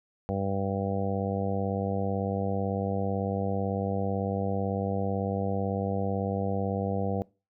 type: harmonic tone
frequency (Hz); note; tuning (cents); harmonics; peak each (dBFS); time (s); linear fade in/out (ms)
98; G2; 0; 1 / 2 / 3 / 4 / 5 / 6 / 7 / 8; -32 / -32 / -39 / -40 / -33 / -39 / -37 / -39; 0.29-7.22; 0
effects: noise-tail reverb RT60 0.3 s tail -22 dB re dry